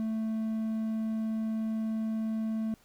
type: tone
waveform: triangle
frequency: 220.8 Hz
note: A3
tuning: 6 cents sharp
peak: -27 dBFS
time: 0-2.74 s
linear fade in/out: 0 ms
effects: pink hiss -63 dBFS RMS until 2.84 s